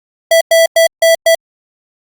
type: tone bursts at uneven times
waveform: square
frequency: 659.3 Hz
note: E5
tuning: in tune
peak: -6 dBFS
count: 5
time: 0.31-0.41 / 0.51-0.66 / 0.76-0.87 / 1.02-1.15 / 1.26-1.35 s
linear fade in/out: 5 ms
effects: Opus 48 kbps